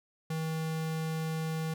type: tone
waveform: square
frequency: 159.8 Hz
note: D#3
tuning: 47 cents sharp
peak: -32 dBFS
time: 0.3-1.74 s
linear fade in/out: 5 ms
effects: none